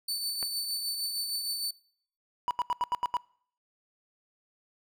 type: tone with tremolo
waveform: sawtooth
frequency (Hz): 4517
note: C#8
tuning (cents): +32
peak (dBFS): -26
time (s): 0.08-1.71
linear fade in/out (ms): 5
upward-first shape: triangle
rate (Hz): 6.5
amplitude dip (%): 45
type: click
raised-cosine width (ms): 0.5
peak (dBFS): -24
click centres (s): 0.428
type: tone bursts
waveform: triangle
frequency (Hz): 977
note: B5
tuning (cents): -19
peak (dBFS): -23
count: 7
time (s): 2.48-3.168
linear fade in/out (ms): 0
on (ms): 28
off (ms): 82
effects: noise-tail reverb RT60 0.6 s tail -25 dB re dry